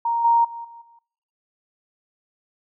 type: tone with level steps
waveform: sine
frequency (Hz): 932.3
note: A#5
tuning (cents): 0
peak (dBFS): -19 / -13 / -30 / -39 / -49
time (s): 0.05-0.99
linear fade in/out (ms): 5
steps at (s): 0.24 / 0.44 / 0.64 / 0.81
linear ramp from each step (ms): 10
effects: noise-tail reverb RT60 0.8 s tail -25 dB re dry